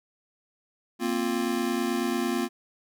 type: chord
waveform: square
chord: Bb suspended second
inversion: none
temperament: just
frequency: 233.1 / 262.2 / 349.6 Hz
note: Bb3 / C4 / F4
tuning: 0 / +4 / +2 cents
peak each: -30 / -31 / -30 dBFS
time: 0.99-2.49 s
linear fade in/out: 50 ms
effects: none